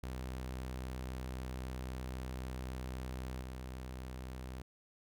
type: tone with level steps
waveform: sawtooth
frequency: 63.8 Hz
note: C2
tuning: 43 cents flat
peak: -36 / -39 dBFS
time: 0.03-4.62 s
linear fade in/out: 5 ms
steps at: 3.41 s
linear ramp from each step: 10 ms
effects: none